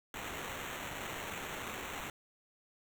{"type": "noise with sample-and-hold", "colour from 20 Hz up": "blue", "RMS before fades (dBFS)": -42, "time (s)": [0.14, 2.1], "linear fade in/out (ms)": 2, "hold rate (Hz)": 4900, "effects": []}